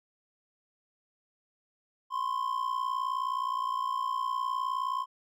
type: ring-modulated tone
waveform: triangle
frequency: 1046.5 Hz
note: C6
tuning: in tune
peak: -24 dBFS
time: 2.1-5.06 s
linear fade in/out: 50 ms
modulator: 29.7 Hz
effects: none